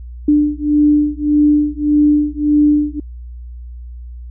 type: beating tone pair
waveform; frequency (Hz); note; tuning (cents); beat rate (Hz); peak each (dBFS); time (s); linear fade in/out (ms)
sine; 295.6 / 297.3; D4 / D4; +11 / +21; 1.7; -13; 0.28-3; 5
effects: added 60 Hz sine -28 dBFS peak until 4.3 s